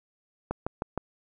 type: click train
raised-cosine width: 1 ms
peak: -15 dBFS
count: 4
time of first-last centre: 0.51-0.977 s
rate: 6.43 Hz
effects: none